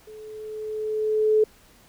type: tone with level ramp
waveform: sine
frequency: 431.1 Hz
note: A4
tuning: 35 cents flat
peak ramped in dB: -40 to -14 dBFS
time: 0.07-1.44 s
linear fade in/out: 5 ms
effects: pink hiss -55 dBFS RMS until 1.88 s